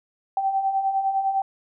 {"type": "beating tone pair", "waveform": "sine", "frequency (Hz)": [769, 778.9], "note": ["G5", "G5"], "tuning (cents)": [-33, -11], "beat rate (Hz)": 9.9, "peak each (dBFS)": [-29, -21], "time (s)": [0.37, 1.42], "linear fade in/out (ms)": 2, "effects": []}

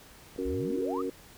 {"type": "clicks", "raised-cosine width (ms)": 2, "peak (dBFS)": -35, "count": 7, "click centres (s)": [0.362, 0.42, 0.505, 0.542, 0.606, 0.717, 0.79]}
{"type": "chord", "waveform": "sine", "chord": "F# major", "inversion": "second", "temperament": "equal", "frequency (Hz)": [277.2, 370, 466.2], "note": ["C#4", "F#4", "A#4"], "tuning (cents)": [0, 0, 0], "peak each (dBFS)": -34, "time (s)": [0.38, 1.1], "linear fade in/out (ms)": 5}
{"type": "exponential sweep", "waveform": "sine", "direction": "up", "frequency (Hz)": [53, 1318.5], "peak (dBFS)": -34, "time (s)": [0.45, 1.02], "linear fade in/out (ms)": 10}
{"effects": ["pink hiss -53 dBFS RMS until 1.37 s"]}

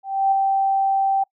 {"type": "tone with ADSR envelope", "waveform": "sine", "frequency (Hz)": 780, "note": "G5", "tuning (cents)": -9, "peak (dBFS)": -13, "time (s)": [0.03, 1.24], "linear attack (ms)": 290, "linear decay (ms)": 5, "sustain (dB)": -3, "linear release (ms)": 11, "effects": ["noise-tail reverb RT60 0.1 s tail -25 dB re dry"]}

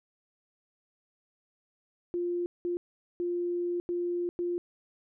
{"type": "tone bursts at uneven times", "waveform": "sine", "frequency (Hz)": 350, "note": "F4", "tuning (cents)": 4, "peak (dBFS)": -28, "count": 5, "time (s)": [[2.14, 2.46], [2.65, 2.77], [3.2, 3.8], [3.89, 4.29], [4.39, 4.58]], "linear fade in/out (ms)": 0, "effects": []}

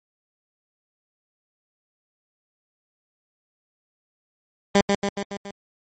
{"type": "tone with echo", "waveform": "15% pulse", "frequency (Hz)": 200, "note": "G3", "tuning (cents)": 35, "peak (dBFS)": -7, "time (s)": [4.75, 4.81], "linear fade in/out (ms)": 2, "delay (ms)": 140, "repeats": 5, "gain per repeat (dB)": -4, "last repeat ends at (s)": 5.51, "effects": ["MP3 32 kbps"]}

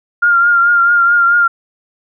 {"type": "tone with vibrato", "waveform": "sine", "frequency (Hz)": 1400, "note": "F6", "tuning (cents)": 4, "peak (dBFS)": -7, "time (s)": [0.22, 1.48], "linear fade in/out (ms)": 10, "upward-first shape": "triangle", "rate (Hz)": 4.6, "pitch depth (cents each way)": 37, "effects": []}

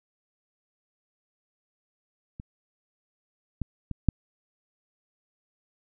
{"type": "clicks", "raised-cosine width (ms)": 5, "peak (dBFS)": [-26, -17, -20, -7], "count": 4, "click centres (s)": [2.399, 3.617, 3.913, 4.087], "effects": []}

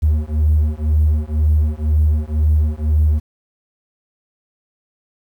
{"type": "beating tone pair", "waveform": "triangle", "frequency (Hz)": [75.4, 77.4], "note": ["D2", "D#2"], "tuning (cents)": [46, -9], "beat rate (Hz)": 2, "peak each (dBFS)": -13, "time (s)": [0.02, 3.2], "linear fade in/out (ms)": 20, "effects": ["tanh soft clip ceiling -6 dBFS", "8-bit"]}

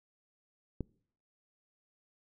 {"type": "click", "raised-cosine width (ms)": 3, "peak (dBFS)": -22, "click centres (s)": 0.807, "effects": ["noise-tail reverb RT60 0.6 s tail -25 dB re dry"]}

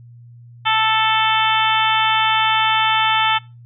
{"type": "harmonic tone", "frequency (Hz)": 440, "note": "A4", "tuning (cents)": 0, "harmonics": [2, 3, 4, 5, 6, 7, 8], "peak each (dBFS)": [-18, -20, -24, -24, -24, -22, -24], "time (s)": [0.65, 3.39], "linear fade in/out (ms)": 20, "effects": ["noise-tail reverb RT60 0.3 s tail -25 dB re dry", "added 119 Hz sine -39 dBFS peak until 3.65 s"]}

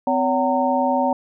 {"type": "tone cluster", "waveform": "sine", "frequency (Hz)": [256.4, 565, 755, 917], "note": ["C4", "C#5", "F#5", "A#5"], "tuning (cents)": [-35, 33, 35, -29], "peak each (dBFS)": -22, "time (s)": [0.07, 1.13], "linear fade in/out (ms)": 2, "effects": []}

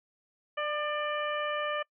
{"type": "harmonic tone with a mistuned harmonic", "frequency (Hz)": 594, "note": "D5", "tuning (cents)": 20, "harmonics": [1, 2, 3, 4, 5], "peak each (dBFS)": [-33, -34, -37, -41, -41], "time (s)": [0.57, 1.83], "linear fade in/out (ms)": 10, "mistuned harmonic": 2, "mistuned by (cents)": 19, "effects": ["noise-tail reverb RT60 0.1 s tail -26 dB re dry"]}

